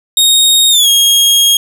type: tone with pitch glide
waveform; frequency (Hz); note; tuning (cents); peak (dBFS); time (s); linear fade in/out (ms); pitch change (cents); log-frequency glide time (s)
sawtooth; 3729 to 3265; A#7 to G#7; 0 to -30; -3; 0.17-1.57; 2; -230; 0.7-0.88
effects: none